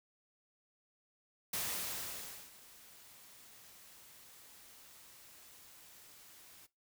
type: noise with ADSR envelope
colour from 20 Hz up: white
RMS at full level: -37 dBFS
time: 1.53-6.67 s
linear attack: 6 ms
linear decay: 960 ms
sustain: -21 dB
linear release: 18 ms
effects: noise-tail reverb RT60 0.2 s tail -18 dB re dry